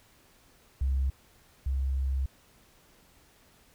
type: tone pair in turn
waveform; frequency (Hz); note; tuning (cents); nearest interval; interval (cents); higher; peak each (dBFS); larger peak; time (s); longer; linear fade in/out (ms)
sine; 66.9 / 66.9; C2 / C2; +39 / +39; unison; 0; neither; -23 / -25; first; 0.81-1.1 / 1.66-2.26; second; 5
effects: tanh soft clip ceiling -21 dBFS + pink hiss -61 dBFS RMS until 3.74 s